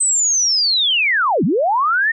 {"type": "linear two-way sweep", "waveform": "sine", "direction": "down then up", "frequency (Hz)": [8260, 144.1, 1870], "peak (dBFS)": -13, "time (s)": [0, 2.12], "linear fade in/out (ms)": 10, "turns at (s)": 1.44, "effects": []}